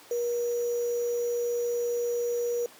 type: tone with sample-and-hold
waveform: sine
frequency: 477.4 Hz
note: A#4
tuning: 41 cents sharp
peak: -25 dBFS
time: 0.11-2.66 s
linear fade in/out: 2 ms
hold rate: 6300 Hz
effects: pink hiss -51 dBFS RMS until 2.79 s + high-pass 300 Hz 12 dB/octave